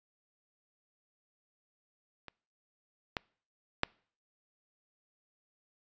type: clicks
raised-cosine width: 0.3 ms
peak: -29 / -16 / -10 dBFS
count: 3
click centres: 2.283 / 3.168 / 3.834 s
effects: noise-tail reverb RT60 0.5 s tail -26 dB re dry + resampled to 16000 Hz